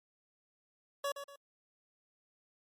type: tone with echo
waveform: 25% pulse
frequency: 563 Hz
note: C#5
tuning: 27 cents sharp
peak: -29 dBFS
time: 1.04-1.12 s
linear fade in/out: 5 ms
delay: 120 ms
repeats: 2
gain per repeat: -9 dB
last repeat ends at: 1.36 s
effects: MP3 64 kbps